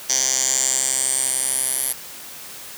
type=tone with band-pass filter sweep; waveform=10% pulse; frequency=131.5 Hz; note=C3; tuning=9 cents sharp; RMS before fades=-21 dBFS; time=0.09-1.93 s; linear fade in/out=10 ms; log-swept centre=6100 to 11000 Hz; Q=6.8; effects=white hiss -37 dBFS RMS until 2.77 s + high-pass 80 Hz 12 dB/octave